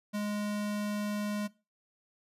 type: tone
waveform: square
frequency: 207.7 Hz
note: G#3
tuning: in tune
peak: -32 dBFS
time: 0.13-1.48 s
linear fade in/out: 20 ms
effects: noise-tail reverb RT60 0.3 s tail -20 dB re dry + resampled to 32000 Hz